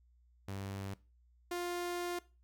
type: tone pair in turn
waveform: sawtooth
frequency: 98 / 351.5 Hz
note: G2 / F4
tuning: 0 / +11 cents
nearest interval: octave + minor seventh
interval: 2211 cents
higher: second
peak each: -36 / -32 dBFS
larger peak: second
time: 0.48-0.94 / 1.51-2.19 s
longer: second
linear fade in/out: 5 ms
effects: noise-tail reverb RT60 0.3 s tail -19 dB re dry + added 60 Hz sine -64 dBFS peak until 2.43 s